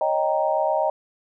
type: chord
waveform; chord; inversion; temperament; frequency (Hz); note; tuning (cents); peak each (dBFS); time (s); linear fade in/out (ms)
sine; Eb dominant seventh; third; equal; 554.4 / 622.3 / 784 / 932.3; Db5 / Eb5 / G5 / Bb5; 0 / 0 / 0 / 0; -27 / -22 / -25 / -26; 0.01-0.9; 2
effects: none